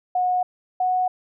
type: tone pair in turn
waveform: sine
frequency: 728 / 736 Hz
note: F#5 / F#5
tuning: -28 / -9 cents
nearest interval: unison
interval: 19 cents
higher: second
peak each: -18 dBFS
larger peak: neither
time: 0.15-0.43 / 0.8-1.08 s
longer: neither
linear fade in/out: 5 ms
effects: none